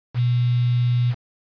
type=tone with quantisation; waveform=sine; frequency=121.9 Hz; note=B2; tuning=22 cents flat; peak=-16 dBFS; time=0.14-1.15 s; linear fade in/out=50 ms; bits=6; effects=resampled to 11025 Hz